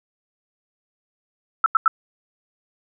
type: tone bursts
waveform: sine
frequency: 1322 Hz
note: E6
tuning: 5 cents sharp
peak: -11 dBFS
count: 3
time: 1.64-1.879 s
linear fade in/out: 2 ms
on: 21 ms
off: 88 ms
effects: none